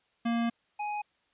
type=tone pair in turn; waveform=square; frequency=233.1 / 834.5 Hz; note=A#3 / G#5; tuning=0 / +8 cents; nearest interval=octave + minor seventh; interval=2208 cents; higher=second; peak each=-27 / -32 dBFS; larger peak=first; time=0.25-0.5 / 0.79-1.02 s; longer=first; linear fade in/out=10 ms; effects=white hiss -71 dBFS RMS until 1.33 s + resampled to 8000 Hz